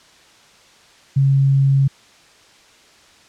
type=tone; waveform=sine; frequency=136.9 Hz; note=C#3; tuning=21 cents flat; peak=-11 dBFS; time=1.16-1.88 s; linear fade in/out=10 ms; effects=white hiss -49 dBFS RMS until 3.28 s + low-pass 6000 Hz 12 dB/octave